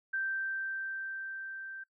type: tone with level ramp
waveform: sine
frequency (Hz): 1565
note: G6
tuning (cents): -3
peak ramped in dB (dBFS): -30 to -41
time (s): 0.13-1.84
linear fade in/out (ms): 10
effects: noise-tail reverb RT60 0.1 s tail -21 dB re dry